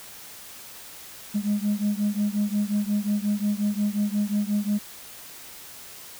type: beating tone pair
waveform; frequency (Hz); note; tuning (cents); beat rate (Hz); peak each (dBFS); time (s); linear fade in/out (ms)
sine; 204.4 / 210; G#3 / G#3; -27 / +19; 5.6; -23 / -24; 1.34-4.79; 20
effects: tanh soft clip ceiling -18 dBFS + white hiss -43 dBFS RMS until 6.19 s